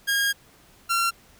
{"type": "tone pair in turn", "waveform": "sawtooth", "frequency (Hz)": [1627, 1368.1], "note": ["G#6", "F6"], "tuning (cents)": [-36, -36], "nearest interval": "minor third", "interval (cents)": 300, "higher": "first", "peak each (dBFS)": -17, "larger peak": "neither", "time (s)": [[0.07, 0.33], [0.89, 1.11]], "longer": "first", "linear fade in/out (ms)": 20, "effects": ["pink hiss -55 dBFS RMS until 1.39 s"]}